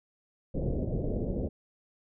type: low-pass noise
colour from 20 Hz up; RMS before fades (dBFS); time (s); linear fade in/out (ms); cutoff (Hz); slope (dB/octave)
pink; -31; 0.54-1.49; 10; 600; 48
effects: none